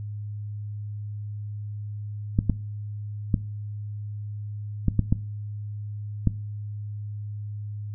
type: clicks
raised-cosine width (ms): 5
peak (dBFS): -7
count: 7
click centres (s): 2.389 / 2.497 / 3.342 / 4.883 / 4.993 / 5.125 / 6.273
effects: noise-tail reverb RT60 0.4 s tail -19 dB re dry + added 104 Hz sine -31 dBFS peak until 7.94 s